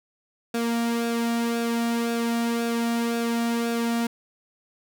sawtooth tone with flanger, 233.2 Hz, A#3, 1 cent sharp, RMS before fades -25 dBFS, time 0.54-4.07 s, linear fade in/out 5 ms, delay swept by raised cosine 0.97 to 1.97 ms, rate 1.9 Hz, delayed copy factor -0.55, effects none

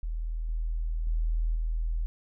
sine tone with level steps, 40.43 Hz, E1, 33 cents flat, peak -29 / -27 / -24 / -26 dBFS, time 0.03-2.06 s, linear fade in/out 0 ms, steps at 0.49 / 1.07 / 1.55 s, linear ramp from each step 2 ms, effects none

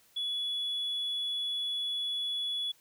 sine tone, 3400 Hz, G#7, 40 cents sharp, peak -29 dBFS, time 0.16-2.72 s, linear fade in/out 10 ms, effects tanh soft clip ceiling -28 dBFS + white hiss -64 dBFS RMS until 2.8 s

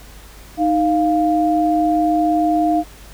sine tone pair together, 310.9 / 698.5 Hz, D#4 / F5, -1 / 0 cents, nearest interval octave + major second, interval 1401 cents, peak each -16 dBFS, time 0.57-2.84 s, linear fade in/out 50 ms, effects added 50 Hz sine -40 dBFS peak until 3.13 s + pink hiss -43 dBFS RMS until 3.13 s

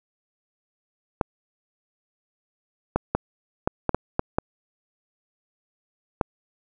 clicks, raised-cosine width 1 ms, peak -6 dBFS, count 9, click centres 1.212 / 2.96 / 3.15 / 3.675 / 3.893 / 3.946 / 4.194 / 4.385 / 6.212 s, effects none

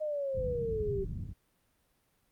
sine exponential sweep, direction down, 622.3 to 382.9 Hz, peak -31 dBFS, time 0-1.05 s, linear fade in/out 20 ms
white low-pass noise, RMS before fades -38 dBFS, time 0.33-1.34 s, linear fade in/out 50 ms, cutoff 160 Hz, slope 24 dB/octave
effects pink hiss -73 dBFS RMS until 2.31 s + Opus 48 kbps

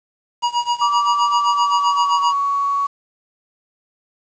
square tone with tremolo, 958 Hz, A#5, 47 cents sharp, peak -15 dBFS, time 0.42-2.34 s, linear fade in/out 20 ms, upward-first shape sine, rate 7.7 Hz, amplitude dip 90%
sine tone with pitch glide, 1161 to 1122.1 Hz, D6 to C#6, -20 to +21 cents, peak -16 dBFS, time 0.81-2.87 s, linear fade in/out 10 ms, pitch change -59 cents, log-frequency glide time 1.4-2.27 s
effects resampled to 16000 Hz + 7-bit

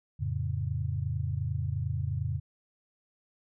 sine chord, F augmented, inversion none, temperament equal, 87.31 / 110 / 138.59 Hz, F2 / A2 / C#3, 0 / 0 / 0 cents, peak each -33 dBFS, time 0.19-2.4 s, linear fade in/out 20 ms, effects none

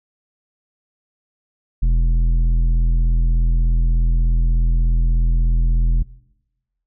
sine tone with tanh clipping, 41.67 Hz, E1, 19 cents sharp, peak -14 dBFS, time 1.82-6.03 s, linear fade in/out 10 ms, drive 9 dB, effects noise-tail reverb RT60 1.0 s tail -21 dB re dry

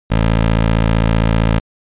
15% pulse tone, 55.4 Hz, A1, 13 cents sharp, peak -5 dBFS, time 0.1-1.6 s, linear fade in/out 20 ms, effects resampled to 8000 Hz

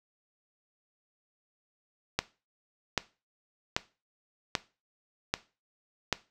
click train, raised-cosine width 0.2 ms, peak -8 dBFS, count 6, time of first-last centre 2.19-6.127 s, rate 1.27 Hz, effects noise-tail reverb RT60 0.3 s tail -17 dB re dry

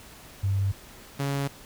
sine / sawtooth tone pair in turn, 98 / 139.64 Hz, G2 / C#3, 0 / +13 cents, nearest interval tritone, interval 613 cents, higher second, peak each -22 dBFS, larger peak neither, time 0.43-0.72 / 1.19-1.48 s, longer neither, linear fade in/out 10 ms, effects pink hiss -48 dBFS RMS until 1.65 s

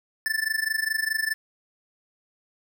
square tone with amplitude modulation, 1760 Hz, A6, in tune, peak -21 dBFS, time 0.26-1.34 s, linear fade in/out 0 ms, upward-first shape sine, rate 24.8 Hz, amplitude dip 90%, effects none

